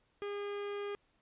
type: tone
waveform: 45% pulse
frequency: 407 Hz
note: G#4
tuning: 35 cents flat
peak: -37 dBFS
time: 0.22-0.95 s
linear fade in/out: 0 ms
effects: pink hiss -74 dBFS RMS until 1.21 s + resampled to 8000 Hz